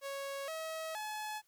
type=tone with pitch steps; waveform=sawtooth; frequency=553 / 641 / 854 Hz; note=C#5 / E5 / G#5; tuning=-4 / -49 / +48 cents; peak=-35 dBFS; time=0.01-1.42 s; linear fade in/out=50 ms; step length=470 ms; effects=white hiss -74 dBFS RMS until 1.47 s